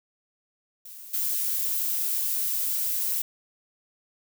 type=noise with level steps; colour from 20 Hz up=violet; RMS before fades=-43 / -27 dBFS; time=0.85-3.22 s; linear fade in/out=5 ms; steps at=1.13 s; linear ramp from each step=10 ms; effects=none